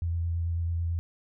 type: tone with vibrato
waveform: sine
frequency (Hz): 84.4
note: E2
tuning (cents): +41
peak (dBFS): -26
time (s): 0.02-0.99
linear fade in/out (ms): 0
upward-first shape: square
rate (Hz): 9.1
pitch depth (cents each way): 14
effects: none